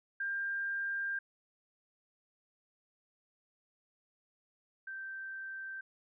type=tone pair in turn; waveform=sine; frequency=1595 / 1562.2 Hz; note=G6 / G6; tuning=+30 / -6 cents; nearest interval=unison; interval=36 cents; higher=first; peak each=-33 / -40 dBFS; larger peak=first; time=0.2-1.19 / 4.87-5.81 s; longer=first; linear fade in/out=5 ms; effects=none